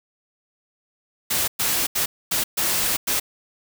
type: noise bursts at uneven times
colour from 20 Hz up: white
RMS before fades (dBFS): -22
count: 6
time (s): 1.3-1.48 / 1.59-1.87 / 1.95-2.06 / 2.31-2.44 / 2.57-2.97 / 3.07-3.2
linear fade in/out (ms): 10
effects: none

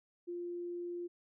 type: tone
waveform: sine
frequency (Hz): 349.2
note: F4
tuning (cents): 0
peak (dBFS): -38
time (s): 0.27-1.08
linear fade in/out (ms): 20
effects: none

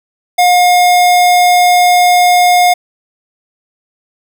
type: tone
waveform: square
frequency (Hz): 715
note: F5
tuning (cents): +41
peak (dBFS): -6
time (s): 0.38-2.74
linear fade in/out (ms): 10
effects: none

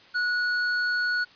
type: tone with hard clipping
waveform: triangle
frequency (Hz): 1464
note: F#6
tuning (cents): -19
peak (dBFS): -25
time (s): 0.14-1.25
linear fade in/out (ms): 20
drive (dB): 16
effects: white hiss -53 dBFS RMS until 1.35 s + resampled to 11025 Hz

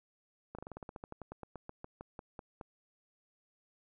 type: slowing click train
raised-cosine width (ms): 1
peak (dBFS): -30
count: 21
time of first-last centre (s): 0.55-2.612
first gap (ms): 36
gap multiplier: 1.1
effects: none

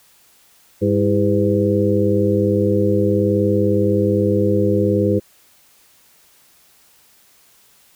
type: harmonic tone with a mistuned harmonic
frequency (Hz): 101.2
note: G#2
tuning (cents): -44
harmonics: 1 / 2 / 3 / 4 / 5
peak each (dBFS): -20 / -20 / -20 / -20 / -20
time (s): 0.81-5.2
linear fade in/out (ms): 20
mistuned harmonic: 3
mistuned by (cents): +120
effects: white hiss -53 dBFS RMS until 7.95 s

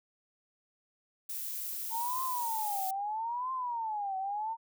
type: noise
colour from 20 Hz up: violet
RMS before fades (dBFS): -38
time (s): 1.29-2.91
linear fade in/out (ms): 5
type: tone with vibrato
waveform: sine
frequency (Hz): 891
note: A5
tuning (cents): +22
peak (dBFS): -32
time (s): 1.9-4.57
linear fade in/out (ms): 50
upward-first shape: triangle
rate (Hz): 0.77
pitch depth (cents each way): 290
effects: none

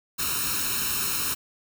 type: noise with comb filter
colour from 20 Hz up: white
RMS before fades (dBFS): -27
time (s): 0.18-1.35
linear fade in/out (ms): 20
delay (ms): 0.74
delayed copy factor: +0.95
effects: none

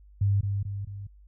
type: tone with echo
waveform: sine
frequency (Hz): 100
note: G2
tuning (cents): +35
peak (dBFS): -20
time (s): 0.21-0.41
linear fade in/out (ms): 5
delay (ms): 220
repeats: 3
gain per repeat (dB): -5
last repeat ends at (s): 1.07
effects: added 50 Hz sine -50 dBFS peak until 1.27 s

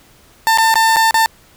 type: tone with dropouts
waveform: 30% pulse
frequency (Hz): 896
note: A5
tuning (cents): +31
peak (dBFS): -7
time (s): 0.47-1.26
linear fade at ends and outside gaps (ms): 0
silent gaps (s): 0.575-0.584 / 0.741-0.756 / 0.961-0.967 / 1.109-1.143
effects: pink hiss -48 dBFS RMS until 1.56 s

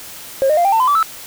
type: tone with pitch steps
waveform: sine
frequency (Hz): 539 / 612 / 695 / 789.1 / 896.1 / 1017.5 / 1155.4 / 1311.9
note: C#5 / D#5 / F5 / G5 / A5 / C6 / D6 / E6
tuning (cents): -49 / -29 / -9 / +11 / +31 / -49 / -29 / -9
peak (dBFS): -9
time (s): 0.42-1.028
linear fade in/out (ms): 0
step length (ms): 76
effects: tanh soft clip ceiling -8 dBFS + white hiss -34 dBFS RMS until 1.26 s

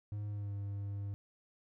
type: tone with pitch glide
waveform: triangle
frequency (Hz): 103.83 to 100.47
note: G#2 to G2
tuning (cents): 0 to +43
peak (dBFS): -35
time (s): 0.12-1.14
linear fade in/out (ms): 0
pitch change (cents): -57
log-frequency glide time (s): 0.28-0.53
effects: none

